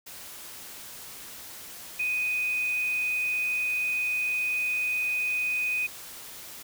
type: tone in noise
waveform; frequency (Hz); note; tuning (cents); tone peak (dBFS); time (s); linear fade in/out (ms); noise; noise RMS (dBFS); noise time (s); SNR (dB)
sine; 2494; D#7; +3; -25; 1.99-5.87; 10; white; -43; 0.06-6.63; +15
effects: none